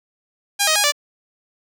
5% pulse tone with pitch steps, 808 / 627 / 823 / 583 Hz, G#5 / D#5 / G#5 / D5, -48 / +13 / -16 / -13 cents, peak -3 dBFS, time 0.59-0.922 s, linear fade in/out 20 ms, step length 83 ms, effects none

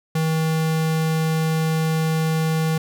square tone, 159.6 Hz, D#3, 44 cents sharp, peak -19 dBFS, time 0.15-2.78 s, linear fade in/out 5 ms, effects none

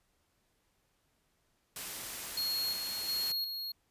white noise, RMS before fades -41 dBFS, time 1.76-3.32 s, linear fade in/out 2 ms
square tone with tremolo, 4298 Hz, C8, 46 cents sharp, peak -32 dBFS, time 2.37-3.72 s, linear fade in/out 5 ms, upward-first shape square, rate 1.4 Hz, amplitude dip 45%
effects pink hiss -75 dBFS RMS until 3.9 s + resampled to 32000 Hz

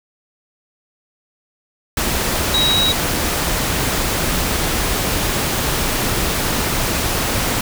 sine tone in noise, 3833 Hz, A#7, 47 cents sharp, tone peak -14 dBFS, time 2.54-2.92 s, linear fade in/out 2 ms, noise pink, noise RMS -19 dBFS, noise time 1.97-7.61 s, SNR +2 dB, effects none

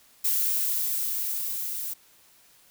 violet noise with level ramp, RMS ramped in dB -24 to -33 dBFS, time 0.24-1.94 s, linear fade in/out 10 ms, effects white hiss -58 dBFS RMS until 2.7 s

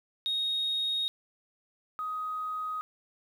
sine tone pair in turn, 3738 / 1254.6 Hz, A#7 / D#6, +4 / +14 cents, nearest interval octave + perfect fifth, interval 1890 cents, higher first, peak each -26 / -31 dBFS, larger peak first, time 0.26-1.08 / 1.99-2.81 s, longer neither, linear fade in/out 0 ms, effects tanh soft clip ceiling -24 dBFS + 10-bit

